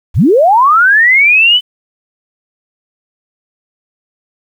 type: linear sweep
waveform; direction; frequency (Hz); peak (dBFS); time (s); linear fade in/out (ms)
sine; up; 40.62 to 3049; -4; 0.14-1.61; 50
effects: 7-bit